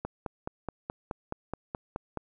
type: click train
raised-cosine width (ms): 1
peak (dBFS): -19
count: 11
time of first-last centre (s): 0.05-2.173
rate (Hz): 4.71
effects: none